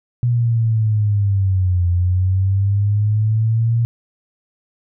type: linear two-way sweep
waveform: sine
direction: down then up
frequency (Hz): 121.9 to 87.31 to 117.5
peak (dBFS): -13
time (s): 0.23-3.85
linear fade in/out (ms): 0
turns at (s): 1.88
effects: none